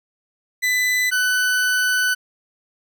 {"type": "tone pair in turn", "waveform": "40% pulse", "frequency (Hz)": [2000, 1498.3], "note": ["B6", "F#6"], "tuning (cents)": [21, 21], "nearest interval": "perfect fourth", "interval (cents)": 500, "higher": "first", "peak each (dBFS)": -16, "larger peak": "neither", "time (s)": [[0.62, 1.11], [1.11, 2.15]], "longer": "second", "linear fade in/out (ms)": 20, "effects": []}